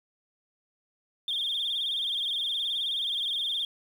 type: tone with vibrato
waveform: sine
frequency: 3414 Hz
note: G#7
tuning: 47 cents sharp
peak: -26 dBFS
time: 1.28-3.65 s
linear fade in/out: 2 ms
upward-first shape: sine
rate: 19 Hz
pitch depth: 120 cents each way
effects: tanh soft clip ceiling -23 dBFS + 9-bit